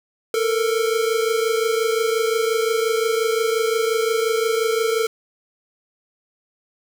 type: tone pair together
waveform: square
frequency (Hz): 444.3 / 470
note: A4 / A#4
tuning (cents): +17 / +14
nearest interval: minor second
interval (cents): 97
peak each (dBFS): -20 / -24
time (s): 0.34-5.07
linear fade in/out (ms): 2
effects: none